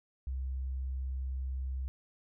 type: tone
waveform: sine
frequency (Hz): 65.41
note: C2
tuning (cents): 0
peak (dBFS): -33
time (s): 0.27-1.88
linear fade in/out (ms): 0
effects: none